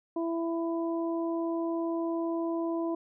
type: harmonic tone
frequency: 332.8 Hz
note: E4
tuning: 17 cents sharp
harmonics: 1 / 2 / 3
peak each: -29 / -36 / -40 dBFS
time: 0.16-2.95 s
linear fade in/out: 5 ms
effects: none